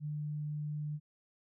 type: tone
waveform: sine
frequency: 149.6 Hz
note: D3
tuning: 32 cents sharp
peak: -35 dBFS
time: 0-1 s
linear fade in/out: 50 ms
effects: none